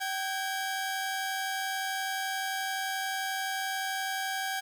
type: tone pair together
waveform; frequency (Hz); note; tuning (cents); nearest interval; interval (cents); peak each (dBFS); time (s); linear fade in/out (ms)
sawtooth; 769 / 1629.5; G5 / G#6; -33 / -33; octave + minor second; 1300; -29 / -31; 0-4.61; 20
effects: 10-bit